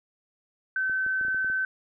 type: tone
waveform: sine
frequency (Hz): 1533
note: G6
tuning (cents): -39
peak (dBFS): -24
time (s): 0.76-1.65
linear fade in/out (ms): 2
type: clicks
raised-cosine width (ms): 2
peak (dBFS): -33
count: 8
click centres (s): 0.897 / 1.064 / 1.212 / 1.25 / 1.283 / 1.346 / 1.446 / 1.5
effects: none